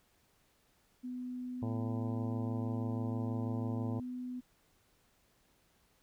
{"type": "tone", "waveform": "sine", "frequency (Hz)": 250, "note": "B3", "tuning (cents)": 21, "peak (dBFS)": -38, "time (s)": [1.03, 4.41], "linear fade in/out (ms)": 20}
{"type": "harmonic tone", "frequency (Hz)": 111.9, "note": "A2", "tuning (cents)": 30, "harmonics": [1, 2, 3, 4, 5, 6, 7, 8, 9], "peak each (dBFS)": [-36, -42, -46, -48, -50, -52, -53, -54, -55], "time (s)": [1.62, 4], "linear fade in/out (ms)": 5}
{"effects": ["pink hiss -71 dBFS RMS until 6.02 s"]}